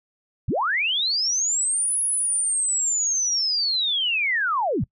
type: linear two-way sweep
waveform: sine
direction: up then down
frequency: 51.4 to 10548 to 73.3 Hz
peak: -20 dBFS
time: 0.48-4.84 s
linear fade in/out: 5 ms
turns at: 2.01 s
effects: noise-tail reverb RT60 0.1 s tail -23 dB re dry